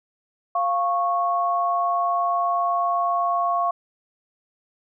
sine tone pair together, 696.9 / 1103 Hz, F5 / C#6, -4 / -9 cents, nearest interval minor sixth, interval 795 cents, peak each -22 dBFS, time 0.55-3.71 s, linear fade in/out 5 ms, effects none

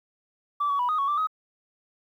sine tone with pitch steps, 1161 / 1128 / 981 / 1244 / 1111 / 1174 / 1264 Hz, D6 / C#6 / B5 / D#6 / C#6 / D6 / D#6, -20 / +30 / -12 / -1 / +4 / -1 / +27 cents, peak -21 dBFS, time 0.6-1.272 s, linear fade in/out 10 ms, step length 96 ms, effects tanh soft clip ceiling -19 dBFS + 10-bit

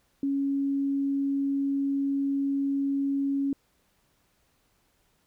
sine tone, 277.2 Hz, C#4, in tune, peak -24 dBFS, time 0.23-3.53 s, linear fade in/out 2 ms, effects pink hiss -69 dBFS RMS until 5.26 s

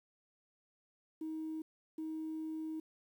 sine tone bursts at uneven times, 316 Hz, D#4, 27 cents sharp, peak -37 dBFS, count 2, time 1.21-1.62 / 1.98-2.8 s, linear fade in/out 5 ms, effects tanh soft clip ceiling -34 dBFS + 11-bit

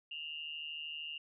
sine tone with amplitude modulation, 2811 Hz, F7, 11 cents sharp, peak -37 dBFS, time 0.11-1.18 s, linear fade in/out 5 ms, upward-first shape sine, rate 153 Hz, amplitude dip 75%, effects none

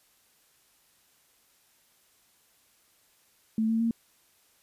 sine tone with pitch steps, 220.8 / 225.3 / 229.9 Hz, A3 / A3 / A#3, +6 / +41 / -24 cents, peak -23 dBFS, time 3.58-3.91 s, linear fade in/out 2 ms, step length 110 ms, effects white hiss -65 dBFS RMS until 4.62 s + resampled to 32000 Hz

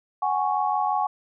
sine chord, F# suspended second, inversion none, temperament equal with one note detuned, 744.7 / 830.6 / 1108.7 Hz, F#5 / G#5 / C#6, +11 / 0 / 0 cents, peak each -26 / -24 / -27 dBFS, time 0.22-1.07 s, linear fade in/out 5 ms, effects none

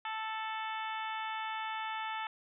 harmonic tone with a mistuned harmonic, 440 Hz, A4, in tune, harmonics 2 / 3 / 4 / 5 / 6 / 7 / 8, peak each -38 / -42 / -44 / -46 / -48 / -49 / -50 dBFS, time 0.05-2.27 s, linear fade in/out 2 ms, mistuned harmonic 7, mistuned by -31 cents, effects none

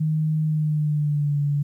sine tone with pitch glide, 155.56 to 144.31 Hz, D#3 to D3, 0 to -30 cents, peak -19 dBFS, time 0-1.63 s, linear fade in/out 10 ms, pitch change -130 cents, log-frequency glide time 0.44-1.39 s, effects 10-bit

